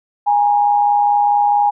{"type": "tone pair together", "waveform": "sine", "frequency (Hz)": [823.5, 948], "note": ["G#5", "A#5"], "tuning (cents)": [-15, 29], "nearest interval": "major second", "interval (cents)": 244, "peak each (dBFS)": [-11, -21], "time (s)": [0.26, 1.71], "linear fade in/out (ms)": 20, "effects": []}